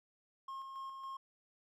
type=tone with tremolo; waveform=triangle; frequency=1074 Hz; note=C6; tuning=45 cents sharp; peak=-40 dBFS; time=0.48-1.17 s; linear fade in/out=5 ms; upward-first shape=square; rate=3.6 Hz; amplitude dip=35%; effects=none